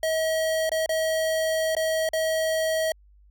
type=tone with dropouts; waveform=square; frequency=639 Hz; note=D#5; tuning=46 cents sharp; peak=-23 dBFS; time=0.03-2.92 s; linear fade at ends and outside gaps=2 ms; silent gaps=0.694-0.717 / 0.861-0.892 / 1.751-1.766 / 2.09-2.133 s; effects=added 50 Hz sine -52 dBFS peak until 3.3 s